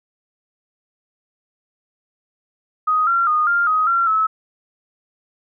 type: tone with pitch steps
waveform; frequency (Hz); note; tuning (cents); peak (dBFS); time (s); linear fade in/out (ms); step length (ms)
sine; 1251 / 1372 / 1230 / 1397 / 1258 / 1369 / 1297; D#6 / F6 / D#6 / F6 / D#6 / F6 / E6; +9 / -31 / -20 / 0 / +19 / -35 / -28; -14; 2.87-4.27; 10; 200
effects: none